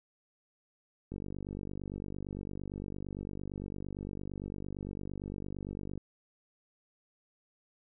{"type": "click train", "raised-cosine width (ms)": 3, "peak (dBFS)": -27, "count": 238, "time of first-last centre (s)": [1.12, 5.977], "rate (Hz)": 48.8, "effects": []}